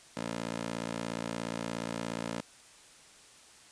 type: tone with high-pass filter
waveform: 15% pulse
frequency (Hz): 57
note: A#1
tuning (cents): -38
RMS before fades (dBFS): -37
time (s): 0.17-2.41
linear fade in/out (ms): 0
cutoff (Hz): 270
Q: 1
effects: white hiss -56 dBFS RMS until 3.71 s + resampled to 22050 Hz